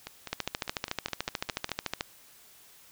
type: two click trains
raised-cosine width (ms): 0.2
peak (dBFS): -12 / -20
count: 24 / 9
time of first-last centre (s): 0.33-2.009 / 0.07-1.693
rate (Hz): 13.7 / 4.93
effects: white hiss -56 dBFS RMS until 2.91 s